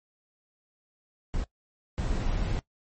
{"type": "noise bursts at uneven times", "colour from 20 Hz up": "brown", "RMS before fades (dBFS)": -28, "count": 2, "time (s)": [[1.34, 1.44], [1.98, 2.59]], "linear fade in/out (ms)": 0, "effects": ["noise-tail reverb RT60 0.1 s tail -19 dB re dry", "MP3 32 kbps"]}